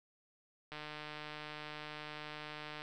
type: click train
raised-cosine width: 0.3 ms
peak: -29 dBFS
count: 318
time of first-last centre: 0.72-2.819 s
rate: 151 Hz
effects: none